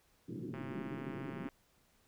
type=band-pass noise; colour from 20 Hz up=white; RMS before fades=-43 dBFS; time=0.28-1.49 s; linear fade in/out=10 ms; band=110 to 380 Hz; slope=48 dB/octave
type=click train; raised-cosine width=0.5 ms; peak=-34 dBFS; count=129; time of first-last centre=0.54-1.488 s; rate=135 Hz
effects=pink hiss -71 dBFS RMS until 2.07 s